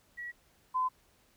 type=tone pair in turn; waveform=sine; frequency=1927 / 1020.8 Hz; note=B6 / C6; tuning=-43 / -43 cents; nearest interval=major seventh; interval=1100 cents; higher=first; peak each=-38 / -27 dBFS; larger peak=second; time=0.17-0.32 / 0.74-0.89 s; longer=neither; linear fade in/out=20 ms; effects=pink hiss -67 dBFS RMS until 1.36 s